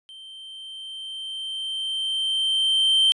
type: tone with level ramp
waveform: triangle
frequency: 3124 Hz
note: G7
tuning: 7 cents flat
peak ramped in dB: -39 to -13 dBFS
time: 0.09-3.12 s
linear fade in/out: 0 ms
effects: resampled to 24000 Hz